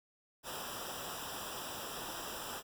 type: noise with comb filter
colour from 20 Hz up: pink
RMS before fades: -43 dBFS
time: 0.43-2.63 s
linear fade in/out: 50 ms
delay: 0.46 ms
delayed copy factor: -0.85
effects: none